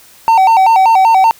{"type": "tone with vibrato", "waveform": "triangle", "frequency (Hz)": 830.6, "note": "G#5", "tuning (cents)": 0, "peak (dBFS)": -3, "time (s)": [0.28, 1.31], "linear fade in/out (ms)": 0, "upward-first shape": "square", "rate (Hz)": 5.2, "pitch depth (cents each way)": 150, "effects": ["white hiss -42 dBFS RMS until 1.39 s"]}